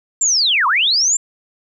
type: linear two-way sweep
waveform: sine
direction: down then up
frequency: 7459 to 932.3 to 7459 Hz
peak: -12 dBFS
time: 0.21-1.17 s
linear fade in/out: 5 ms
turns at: 0.67 s
effects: 9-bit